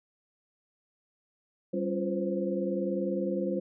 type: tone cluster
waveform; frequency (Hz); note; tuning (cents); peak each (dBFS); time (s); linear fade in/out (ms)
sine; 195.7 / 276.6 / 346.7 / 507 / 527; G3 / C#4 / F4 / B4 / C5; -3 / -4 / -13 / +45 / +12; -32 / -37 / -33 / -37 / -34; 1.73-3.6; 10
effects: none